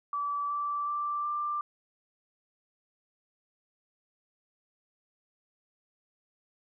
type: tone with pitch steps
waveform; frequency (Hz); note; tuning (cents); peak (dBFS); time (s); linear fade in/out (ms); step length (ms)
sine; 1154 / 1164 / 1174.2 / 1184.4; D6 / D6 / D6 / D6; -31 / -16 / -1 / +14; -29; 0.13-1.61; 2; 370
effects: none